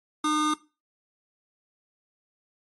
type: tone pair together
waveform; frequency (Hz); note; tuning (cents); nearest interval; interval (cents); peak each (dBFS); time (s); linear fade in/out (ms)
square; 303.9 / 1220; D#4 / D#6; -41 / -34; 2 octaves; 2407; -26; 0.24-0.54; 5
effects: noise-tail reverb RT60 0.3 s tail -19 dB re dry + MP3 48 kbps